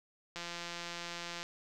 click train, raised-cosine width 0.2 ms, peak -24 dBFS, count 185, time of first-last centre 0.36-1.43 s, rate 172 Hz, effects none

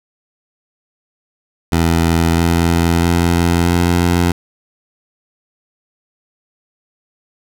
15% pulse tone with pitch steps, 83.2 / 84.46 / 85.74 / 87.03 Hz, E2 / E2 / F2 / F2, +17 / +43 / -31 / -6 cents, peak -5 dBFS, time 1.72-4.32 s, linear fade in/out 5 ms, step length 650 ms, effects none

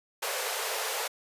pink high-pass noise, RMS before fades -32 dBFS, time 0.22-1.08 s, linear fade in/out 10 ms, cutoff 410 Hz, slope 96 dB/octave, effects resampled to 32000 Hz

